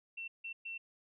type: tone bursts at uneven times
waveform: sine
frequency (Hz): 2702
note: E7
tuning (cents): +42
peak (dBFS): -40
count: 3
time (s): 0.17-0.28 / 0.44-0.53 / 0.65-0.78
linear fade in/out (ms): 10
effects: none